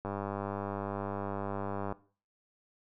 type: click train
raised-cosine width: 1 ms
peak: -22 dBFS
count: 188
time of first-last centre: 0.05-1.924 s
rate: 99.8 Hz
effects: noise-tail reverb RT60 0.4 s tail -18 dB re dry